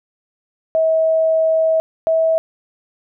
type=tone pair in turn; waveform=sine; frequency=643 / 647.8 Hz; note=E5 / E5; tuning=-43 / -30 cents; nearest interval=unison; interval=13 cents; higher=second; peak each=-12 dBFS; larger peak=neither; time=0.75-1.8 / 2.07-2.38 s; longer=first; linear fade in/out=0 ms; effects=none